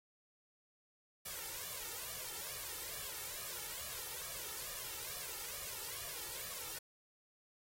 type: noise with flanger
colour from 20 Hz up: white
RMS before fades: -45 dBFS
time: 1.25-6.79 s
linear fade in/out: 10 ms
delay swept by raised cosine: 1.7 to 2.27 ms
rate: 2.3 Hz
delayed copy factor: +0.85
effects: AAC 48 kbps